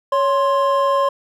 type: tone pair together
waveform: triangle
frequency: 557.3 / 1052 Hz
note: C#5 / C6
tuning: +9 / +9 cents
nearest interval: major seventh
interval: 1100 cents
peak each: -15 dBFS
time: 0.12-1.09 s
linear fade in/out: 5 ms
effects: none